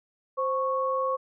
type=tone pair together; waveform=sine; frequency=523.3 / 1104.7 Hz; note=C5 / C#6; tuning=0 / -6 cents; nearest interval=octave + minor second; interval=1294 cents; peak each=-27 dBFS; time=0.37-1.17 s; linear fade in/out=20 ms; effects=none